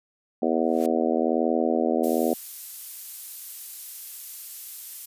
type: harmonic tone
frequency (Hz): 81.2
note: E2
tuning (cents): -26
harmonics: 3 / 4 / 5 / 6 / 7 / 8 / 9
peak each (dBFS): -26 / -27 / -28 / -29 / -29 / -30 / -31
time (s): 0.42-2.34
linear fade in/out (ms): 5
type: noise with exponential growth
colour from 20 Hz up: white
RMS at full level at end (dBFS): -38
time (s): 0.61-0.86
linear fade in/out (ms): 2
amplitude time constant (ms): 53
type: noise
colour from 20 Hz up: violet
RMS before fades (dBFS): -35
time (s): 2.03-5.06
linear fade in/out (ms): 10
effects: resampled to 32000 Hz